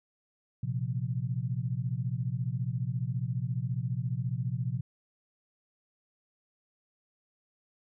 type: chord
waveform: sine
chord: Bb suspended second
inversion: none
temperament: just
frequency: 116.54 / 131.11 / 174.81 Hz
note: Bb2 / C3 / F3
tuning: 0 / +4 / +2 cents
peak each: -33 / -32 / -38 dBFS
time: 0.63-4.81 s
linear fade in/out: 5 ms
effects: none